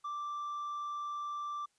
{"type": "tone with hard clipping", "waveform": "sine", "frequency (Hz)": 1174.7, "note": "D6", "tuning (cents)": 0, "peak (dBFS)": -37, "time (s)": [0.04, 1.66], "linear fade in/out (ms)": 10, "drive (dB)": 2, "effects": ["white hiss -75 dBFS RMS until 1.78 s", "resampled to 22050 Hz"]}